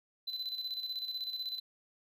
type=tone with tremolo; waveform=triangle; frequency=4022 Hz; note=B7; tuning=31 cents sharp; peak=-33 dBFS; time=0.27-1.6 s; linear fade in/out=10 ms; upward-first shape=square; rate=16 Hz; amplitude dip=55%; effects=none